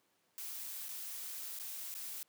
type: noise with dropouts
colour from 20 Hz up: blue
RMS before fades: -44 dBFS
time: 0.38-2.23 s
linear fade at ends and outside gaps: 0 ms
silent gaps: 0.884-0.89 / 1.589-1.598 / 1.941-1.951 s
effects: pink hiss -75 dBFS RMS until 2.28 s + high-pass 200 Hz 12 dB/octave